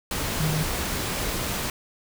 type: tone in noise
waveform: sine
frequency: 155.56 Hz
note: D#3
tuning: in tune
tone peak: -23 dBFS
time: 0.4-0.63 s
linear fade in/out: 2 ms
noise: pink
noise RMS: -28 dBFS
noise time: 0.11-1.7 s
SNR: +2 dB
effects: none